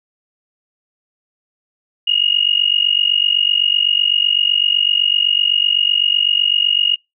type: tone with amplitude modulation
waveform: sine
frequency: 2865 Hz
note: F7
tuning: 44 cents sharp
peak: -8 dBFS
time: 2.07-6.96 s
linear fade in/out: 10 ms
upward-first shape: sine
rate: 47.9 Hz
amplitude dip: 90%
effects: noise-tail reverb RT60 0.2 s tail -24 dB re dry